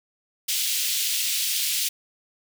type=high-pass noise; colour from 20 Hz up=pink; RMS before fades=-25 dBFS; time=0.48-1.89 s; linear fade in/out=10 ms; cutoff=2800 Hz; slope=24 dB/octave; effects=none